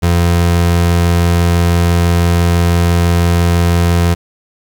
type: tone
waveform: 30% pulse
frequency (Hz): 86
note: F2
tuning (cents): -26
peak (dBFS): -6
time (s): 0.02-4.15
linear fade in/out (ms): 20
effects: 8-bit